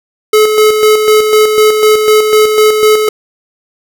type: tone with tremolo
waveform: square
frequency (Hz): 429.2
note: A4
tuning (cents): -43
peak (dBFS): -4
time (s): 0.33-3.09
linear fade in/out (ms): 5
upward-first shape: square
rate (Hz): 4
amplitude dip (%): 45
effects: none